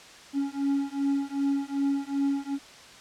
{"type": "beating tone pair", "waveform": "triangle", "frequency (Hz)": [277.2, 279.8], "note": ["C#4", "C#4"], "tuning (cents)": [0, 16], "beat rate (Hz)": 2.6, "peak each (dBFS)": -26, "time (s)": [0.33, 2.59], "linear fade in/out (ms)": 50, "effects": ["white hiss -48 dBFS RMS until 3 s", "low-pass 6000 Hz 12 dB/octave"]}